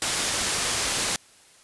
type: low-pass noise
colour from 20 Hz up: white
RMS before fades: -26 dBFS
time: 0.02-1.16 s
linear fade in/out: 0 ms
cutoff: 9300 Hz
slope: 12 dB/octave
effects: white hiss -54 dBFS RMS until 1.63 s + resampled to 24000 Hz